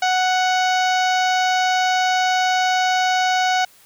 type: harmonic tone with a mistuned harmonic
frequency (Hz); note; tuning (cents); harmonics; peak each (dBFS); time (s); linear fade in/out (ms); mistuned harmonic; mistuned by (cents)
740; F#5; 0; 1 / 2 / 3 / 4 / 5 / 6 / 7 / 8 / 9; -17 / -23 / -27 / -29 / -31 / -33 / -34 / -35 / -36; 0.02-3.65; 5; 5; +40
effects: white hiss -51 dBFS RMS until 3.85 s